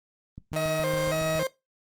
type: click train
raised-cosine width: 5 ms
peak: -28 dBFS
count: 8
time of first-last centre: 0.38-1.355 s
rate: 7.18 Hz
type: tone with pitch glide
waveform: sawtooth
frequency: 155.56 to 159.2 Hz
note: D#3 to D#3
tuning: 0 to +40 cents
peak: -26 dBFS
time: 0.53-1.43 s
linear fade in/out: 0 ms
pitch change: +40 cents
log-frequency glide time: 1.1-1.19 s
type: tone with vibrato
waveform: 40% pulse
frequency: 579 Hz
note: D5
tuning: 25 cents flat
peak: -25 dBFS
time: 0.56-1.47 s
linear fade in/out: 2 ms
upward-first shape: square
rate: 1.8 Hz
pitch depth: 160 cents each way
effects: noise-tail reverb RT60 0.2 s tail -18 dB re dry + Opus 32 kbps